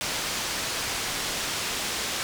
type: low-pass noise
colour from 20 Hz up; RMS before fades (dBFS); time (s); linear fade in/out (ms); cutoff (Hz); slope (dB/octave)
white; -30; 0.01-2.23; 0; 6100; 12
effects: none